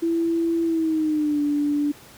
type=tone with pitch glide; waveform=sine; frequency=333.2 to 291.7 Hz; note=E4 to D4; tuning=+19 to -12 cents; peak=-19 dBFS; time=0.02-1.92 s; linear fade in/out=10 ms; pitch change=-231 cents; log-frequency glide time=0.63-1.41 s; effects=pink hiss -47 dBFS RMS until 2.17 s + high-pass 60 Hz 12 dB/octave